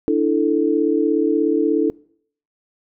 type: chord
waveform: sine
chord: D suspended second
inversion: none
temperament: just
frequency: 293.7 / 330.4 / 440.5 Hz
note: D4 / E4 / A4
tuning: 0 / +4 / +2 cents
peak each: -19 dBFS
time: 0.08-1.9 s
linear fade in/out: 0 ms
effects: noise-tail reverb RT60 0.6 s tail -24 dB re dry